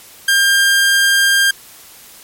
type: tone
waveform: sawtooth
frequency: 1600 Hz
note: G6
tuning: 35 cents sharp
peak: -6 dBFS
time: 0.28-1.51 s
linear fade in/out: 5 ms
effects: white hiss -40 dBFS RMS until 2.23 s + MP3 64 kbps